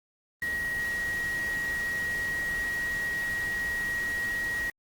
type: tone in noise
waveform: sine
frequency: 1898 Hz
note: A#6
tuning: 31 cents sharp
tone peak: -28 dBFS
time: 0.42-4.7 s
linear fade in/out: 2 ms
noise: pink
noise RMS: -41 dBFS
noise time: 0.42-4.7 s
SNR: +10 dB
effects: Opus 24 kbps